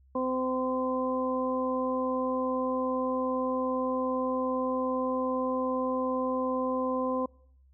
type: harmonic tone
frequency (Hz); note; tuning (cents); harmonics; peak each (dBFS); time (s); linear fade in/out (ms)
257.5; C4; -28; 1 / 2 / 3 / 4; -31 / -30 / -42 / -33; 0.15-7.26; 5
effects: noise-tail reverb RT60 0.7 s tail -25 dB re dry + added 66 Hz sine -57 dBFS peak until 7.73 s